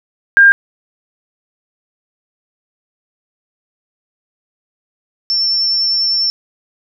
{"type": "tone pair in turn", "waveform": "sine", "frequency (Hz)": [1604, 5395], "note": ["G6", "E8"], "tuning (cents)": [39, 39], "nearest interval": "octave + major sixth", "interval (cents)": 2100, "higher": "second", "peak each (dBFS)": [-3, -12], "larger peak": "first", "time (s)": [[0.37, 0.52], [5.3, 6.3]], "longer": "second", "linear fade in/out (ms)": 0, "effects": []}